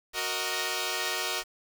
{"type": "chord", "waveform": "5% pulse", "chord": "D# minor", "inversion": "first", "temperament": "equal", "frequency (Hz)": [370, 466.2, 622.3], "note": ["F#4", "A#4", "D#5"], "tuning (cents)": [0, 0, 0], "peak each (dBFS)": [-22, -22, -22], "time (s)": [0.13, 1.44], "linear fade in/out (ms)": 50, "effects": ["8-bit"]}